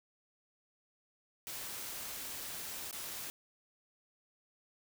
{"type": "noise with dropouts", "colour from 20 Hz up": "white", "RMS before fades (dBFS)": -43, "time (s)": [1.47, 3.3], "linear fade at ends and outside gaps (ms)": 0, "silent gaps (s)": [2.911, 2.928], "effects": []}